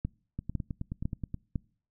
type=two click trains; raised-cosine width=5 ms; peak=-22 / -18 dBFS; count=10 / 4; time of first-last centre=0.39-1.343 / 0.05-1.558 s; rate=9.44 / 1.99 Hz; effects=noise-tail reverb RT60 0.5 s tail -26 dB re dry